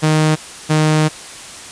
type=tone pair in turn; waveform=sawtooth; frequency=155.3 / 154.74 Hz; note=D#3 / D#3; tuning=-3 / -9 cents; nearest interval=unison; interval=6 cents; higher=first; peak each=-7 dBFS; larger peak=neither; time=0.02-0.36 / 0.69-1.09 s; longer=second; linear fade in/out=20 ms; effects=white hiss -33 dBFS RMS until 1.71 s + resampled to 22050 Hz